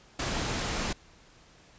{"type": "noise", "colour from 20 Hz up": "pink", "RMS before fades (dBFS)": -31, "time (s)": [0.19, 0.93], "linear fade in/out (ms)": 5, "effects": ["pink hiss -57 dBFS RMS until 1.78 s", "resampled to 16000 Hz"]}